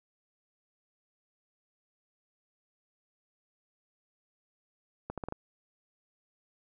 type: accelerating click train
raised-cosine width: 1 ms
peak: -22 dBFS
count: 5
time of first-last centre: 5.1-5.324 s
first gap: 77 ms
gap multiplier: 0.79
effects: none